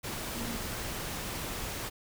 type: tone in noise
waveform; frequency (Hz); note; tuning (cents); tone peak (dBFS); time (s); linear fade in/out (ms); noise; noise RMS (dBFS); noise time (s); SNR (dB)
sine; 233.1; A#3; 0; -39; 0.35-0.59; 20; pink; -37; 0.03-1.9; -5
effects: none